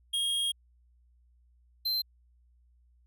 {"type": "tone pair in turn", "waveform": "square", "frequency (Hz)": [3257, 4110], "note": ["G#7", "C8"], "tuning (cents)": [-34, -32], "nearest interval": "major third", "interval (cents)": 402, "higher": "second", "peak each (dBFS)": -28, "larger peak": "neither", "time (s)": [[0.13, 0.52], [1.85, 2.02]], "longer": "first", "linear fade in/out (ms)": 10, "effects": ["added 60 Hz sine -61 dBFS peak until 3.06 s"]}